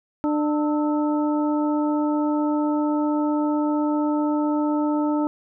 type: harmonic tone with a mistuned harmonic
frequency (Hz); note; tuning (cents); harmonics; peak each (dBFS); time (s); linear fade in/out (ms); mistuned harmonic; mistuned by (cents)
298.7; D4; +29; 1 / 2 / 3 / 4; -20 / -29 / -29 / -34; 0.24-5.27; 0; 4; +150
effects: none